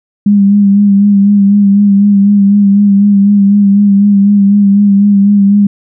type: tone with vibrato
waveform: sine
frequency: 201.3 Hz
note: G3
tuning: 46 cents sharp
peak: -3 dBFS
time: 0.26-5.67 s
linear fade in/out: 5 ms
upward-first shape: sine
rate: 4 Hz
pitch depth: 35 cents each way
effects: none